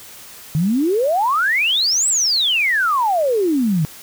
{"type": "exponential two-way sweep", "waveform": "sine", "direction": "up then down", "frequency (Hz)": [146.83, 8110, 146.83], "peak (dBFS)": -14, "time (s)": [0.55, 3.85], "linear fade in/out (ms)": 0, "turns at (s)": 2.08, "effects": ["white hiss -39 dBFS RMS until 4.02 s"]}